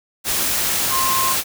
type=tone in noise; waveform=sine; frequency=1058 Hz; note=C6; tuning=19 cents sharp; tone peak=-19 dBFS; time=0.89-1.36 s; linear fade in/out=50 ms; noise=white; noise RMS=-20 dBFS; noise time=0.24-1.44 s; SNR=-2 dB; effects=none